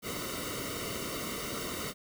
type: noise with comb filter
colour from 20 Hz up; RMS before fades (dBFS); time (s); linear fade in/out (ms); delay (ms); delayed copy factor
pink; -37; 0.02-1.94; 50; 1.2; -0.85
effects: none